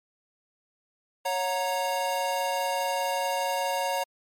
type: chord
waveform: square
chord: F# major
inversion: second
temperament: equal with one note detuned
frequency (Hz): 554.4 / 726.4 / 932.3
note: C#5 / F#5 / A#5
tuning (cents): 0 / -32 / 0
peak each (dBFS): -31 / -32 / -30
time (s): 1.25-4.04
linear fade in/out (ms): 10
effects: MP3 64 kbps